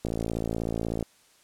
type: click train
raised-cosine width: 2 ms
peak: -16 dBFS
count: 56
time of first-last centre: 0.05-1.027 s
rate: 56.3 Hz
effects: white hiss -60 dBFS RMS until 1.43 s + low-pass 10000 Hz 12 dB/octave